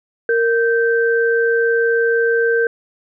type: tone pair together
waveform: sine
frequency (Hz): 463.2 / 1559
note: A#4 / G6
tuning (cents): -11 / -10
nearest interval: octave + major sixth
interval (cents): 2101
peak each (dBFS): -14 / -18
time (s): 0.29-2.67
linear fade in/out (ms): 2
effects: none